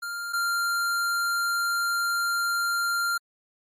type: tone pair in turn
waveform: square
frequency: 1396.9 / 1390.1 Hz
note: F6 / F6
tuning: 0 / -8 cents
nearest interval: unison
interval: 8 cents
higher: first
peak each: -31 / -24 dBFS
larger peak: second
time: 0.02-0.33 / 0.33-3.18 s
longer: second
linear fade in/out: 10 ms
effects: MP3 64 kbps